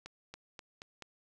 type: accelerating click train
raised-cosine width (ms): 0.2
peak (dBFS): -28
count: 5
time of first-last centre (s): 0.06-1.023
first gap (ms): 280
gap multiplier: 0.9
effects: none